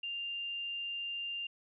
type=tone; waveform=sine; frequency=2794 Hz; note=F7; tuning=in tune; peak=-36 dBFS; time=0.03-1.47 s; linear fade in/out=5 ms; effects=none